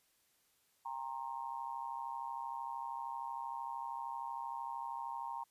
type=tone with amplitude modulation; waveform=sine; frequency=931 Hz; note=A#5; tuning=2 cents flat; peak=-35 dBFS; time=0.85-5.44 s; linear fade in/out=10 ms; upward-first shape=sine; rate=133 Hz; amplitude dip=100%; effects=white hiss -74 dBFS RMS until 5.5 s + resampled to 32000 Hz